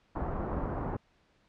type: low-pass noise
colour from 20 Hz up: pink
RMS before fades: -34 dBFS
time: 0.15-0.97 s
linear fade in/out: 10 ms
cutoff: 1200 Hz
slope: 24 dB/octave
effects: pink hiss -68 dBFS RMS until 1.48 s + low-pass 4000 Hz 12 dB/octave